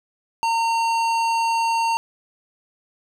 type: tone with hard clipping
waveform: sine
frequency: 915 Hz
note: A#5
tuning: 32 cents flat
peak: -20 dBFS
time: 0.43-1.97 s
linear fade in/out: 0 ms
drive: 14 dB
effects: none